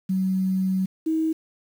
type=tone pair in turn; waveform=sine; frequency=188.5 / 319.2 Hz; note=F#3 / D#4; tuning=+32 / +44 cents; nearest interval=major sixth; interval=912 cents; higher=second; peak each=-20 dBFS; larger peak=neither; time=0.09-0.86 / 1.06-1.33 s; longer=first; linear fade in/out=10 ms; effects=8-bit